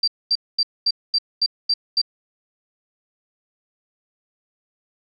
sine tone bursts, 4699 Hz, D8, in tune, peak -15 dBFS, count 8, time 0.03-2.016 s, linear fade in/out 5 ms, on 47 ms, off 230 ms, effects none

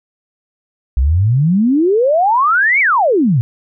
sine exponential two-way sweep, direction up then down, 59.8 to 2335 to 109.6 Hz, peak -9 dBFS, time 0.97-3.41 s, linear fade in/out 0 ms, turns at 2.8 s, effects none

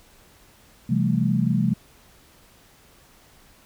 sine chord, A minor seventh, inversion first, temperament equal with one note detuned, 130.81 / 168.47 / 196 / 220 Hz, C3 / E3 / G3 / A3, 0 / +38 / 0 / 0 cents, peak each -24 dBFS, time 0.89-1.74 s, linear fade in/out 10 ms, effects pink hiss -54 dBFS RMS until 3.65 s

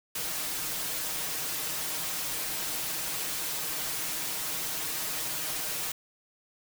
white noise with comb filter, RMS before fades -33 dBFS, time 0.15-5.92 s, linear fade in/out 5 ms, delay 6.4 ms, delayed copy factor +0.8, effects none

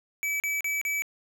square tone bursts, 2297 Hz, D7, 39 cents flat, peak -27 dBFS, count 4, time 0.23-1.021 s, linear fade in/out 0 ms, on 170 ms, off 37 ms, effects none

